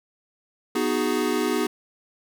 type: chord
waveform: square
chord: G# minor seventh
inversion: first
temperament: equal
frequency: 246.9 / 311.1 / 370 / 415.3 Hz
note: B3 / D#4 / F#4 / G#4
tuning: 0 / 0 / 0 / 0 cents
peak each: -28 dBFS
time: 0.75-1.67 s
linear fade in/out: 5 ms
effects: none